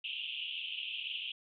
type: band-pass noise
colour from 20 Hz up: white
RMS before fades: -40 dBFS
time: 0.04-1.32 s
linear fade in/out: 5 ms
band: 2600 to 3300 Hz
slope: 96 dB/octave
effects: none